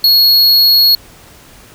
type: tone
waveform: square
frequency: 4328 Hz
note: C#8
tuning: 42 cents flat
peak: -6 dBFS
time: 0.04-0.95 s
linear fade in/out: 2 ms
effects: pink hiss -40 dBFS RMS until 1.74 s